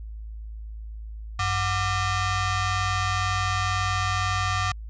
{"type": "ring-modulated tone", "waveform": "sawtooth", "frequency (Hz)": 639, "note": "D#5", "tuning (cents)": 46, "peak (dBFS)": -16, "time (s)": [1.39, 4.72], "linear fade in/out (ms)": 5, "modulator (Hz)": 543, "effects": ["added 54 Hz sine -34 dBFS peak until 4.89 s", "resampled to 16000 Hz"]}